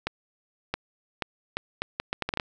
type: accelerating click train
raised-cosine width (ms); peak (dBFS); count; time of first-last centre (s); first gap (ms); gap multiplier
0.3; -11; 12; 0.07-2.398; 670; 0.72
effects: none

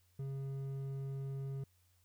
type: tone with hard clipping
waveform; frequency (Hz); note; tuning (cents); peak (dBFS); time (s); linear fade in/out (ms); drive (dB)
sine; 136.3; C#3; -29; -40; 0.19-1.64; 5; 6
effects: added 89 Hz sine -70 dBFS peak until 2.04 s + white hiss -75 dBFS RMS until 2.04 s

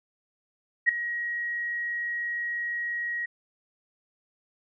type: tone with ADSR envelope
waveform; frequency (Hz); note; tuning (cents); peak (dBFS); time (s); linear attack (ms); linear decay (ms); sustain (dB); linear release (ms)
sine; 1897; A#6; +30; -14; 0.86-3.26; 29; 6; -14; 9
effects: none

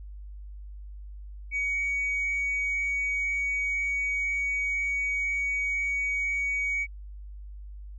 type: tone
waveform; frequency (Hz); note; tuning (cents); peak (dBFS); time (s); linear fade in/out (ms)
sine; 2251; C#7; +26; -24; 1.51-6.87; 50
effects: tanh soft clip ceiling -23 dBFS + added 50 Hz sine -39 dBFS peak until 7.98 s

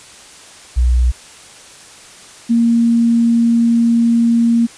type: tone pair in turn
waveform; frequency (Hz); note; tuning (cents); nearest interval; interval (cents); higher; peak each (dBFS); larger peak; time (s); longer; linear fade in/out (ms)
sine; 61.5 / 232.9; B1 / A#3; -7 / -1; octave + major seventh; 2306; second; -9; neither; 0.76-1.12 / 2.49-4.67; second; 20
effects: white hiss -39 dBFS RMS until 4.77 s + resampled to 22050 Hz

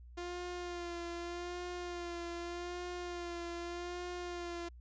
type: tone with vibrato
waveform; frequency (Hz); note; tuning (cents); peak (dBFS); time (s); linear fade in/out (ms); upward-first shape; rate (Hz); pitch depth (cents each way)
sawtooth; 349.2; F4; 0; -36; 0.17-4.69; 10; sine; 0.83; 31
effects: added 60 Hz sine -51 dBFS peak until 4.8 s + resampled to 16000 Hz

